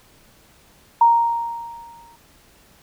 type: tone with exponential decay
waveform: sine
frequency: 932.3 Hz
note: A#5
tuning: in tune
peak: -8 dBFS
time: 1.01-2.16 s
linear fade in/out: 5 ms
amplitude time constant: 250 ms
effects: pink hiss -53 dBFS RMS until 2.82 s